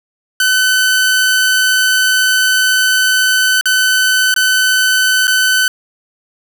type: tone with dropouts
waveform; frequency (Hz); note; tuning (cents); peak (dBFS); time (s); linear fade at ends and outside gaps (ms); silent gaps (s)
sawtooth; 1514; F#6; +39; -6; 0.4-5.68; 2; 3.611-3.656 / 4.341-4.362 / 5.271-5.278
effects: none